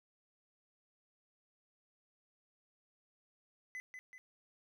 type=tone with echo; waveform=triangle; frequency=2017 Hz; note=B6; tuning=36 cents sharp; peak=-40 dBFS; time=3.75-3.8 s; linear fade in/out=0 ms; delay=190 ms; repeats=2; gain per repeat=-5 dB; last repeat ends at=4.18 s; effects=none